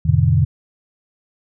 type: chord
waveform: sine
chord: F dominant seventh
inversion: none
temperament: equal with one note detuned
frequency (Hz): 87.31 / 110 / 130.81 / 152.19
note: F2 / A2 / C3 / Eb3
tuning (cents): 0 / 0 / 0 / -38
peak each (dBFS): -17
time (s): 0.05-0.45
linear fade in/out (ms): 10
effects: none